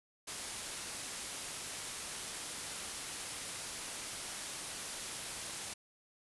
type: low-pass noise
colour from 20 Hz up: white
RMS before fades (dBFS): -44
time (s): 0.27-5.74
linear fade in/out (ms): 10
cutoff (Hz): 11000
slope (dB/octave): 96
effects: none